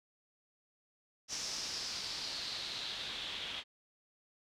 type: noise with low-pass filter sweep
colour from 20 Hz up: white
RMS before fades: -41 dBFS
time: 1.28-3.64 s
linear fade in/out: 50 ms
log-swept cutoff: 5800 to 3200 Hz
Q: 4.2
effects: none